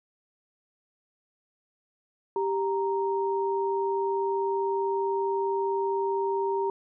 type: tone pair together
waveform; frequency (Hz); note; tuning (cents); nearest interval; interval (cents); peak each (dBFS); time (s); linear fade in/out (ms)
sine; 392 / 932.3; G4 / A#5; 0 / 0; octave + minor third; 1500; -26 / -29; 2.36-6.7; 2
effects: none